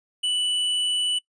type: tone with tanh clipping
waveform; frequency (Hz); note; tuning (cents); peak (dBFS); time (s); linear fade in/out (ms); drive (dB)
sine; 2969; F#7; +5; -23; 0.23-1.19; 10; 14
effects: noise-tail reverb RT60 0.1 s tail -23 dB re dry + resampled to 22050 Hz